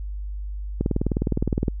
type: click train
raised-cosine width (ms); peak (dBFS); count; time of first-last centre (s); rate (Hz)
3; -9; 18; 0.81-1.682; 19.5
effects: added 50 Hz sine -28 dBFS peak until 1.8 s